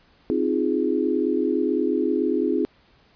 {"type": "chord", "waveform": "sine", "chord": "F minor seventh", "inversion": "second", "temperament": "equal", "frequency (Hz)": [261.6, 311.1, 349.2, 415.3], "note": ["C4", "Eb4", "F4", "Ab4"], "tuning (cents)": [0, 0, 0, 0], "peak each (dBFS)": -25, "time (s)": [0.3, 2.65], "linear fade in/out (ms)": 0, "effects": ["pink hiss -58 dBFS RMS until 3.15 s", "resampled to 11025 Hz"]}